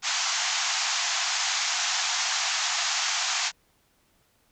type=band-pass noise; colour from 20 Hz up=white; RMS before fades=-27 dBFS; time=0.02-3.52 s; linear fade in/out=50 ms; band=680 to 7200 Hz; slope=96 dB/octave; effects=pink hiss -66 dBFS RMS until 4.51 s